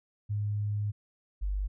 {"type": "tone pair in turn", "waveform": "sine", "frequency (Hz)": [103.83, 49], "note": ["G#2", "G1"], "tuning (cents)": [0, 0], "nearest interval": "octave + minor second", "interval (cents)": 1300, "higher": "first", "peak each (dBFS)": -28, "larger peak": "neither", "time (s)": [[0.29, 0.92], [1.41, 1.68]], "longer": "first", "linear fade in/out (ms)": 20, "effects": []}